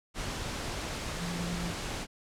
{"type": "tone in noise", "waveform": "sine", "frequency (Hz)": 172.9, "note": "F3", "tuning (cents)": -17, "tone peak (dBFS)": -34, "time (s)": [1.17, 1.74], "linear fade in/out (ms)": 50, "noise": "pink", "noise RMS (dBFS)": -36, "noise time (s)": [0.14, 2.07], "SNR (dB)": -1, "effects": ["low-pass 8000 Hz 12 dB/octave"]}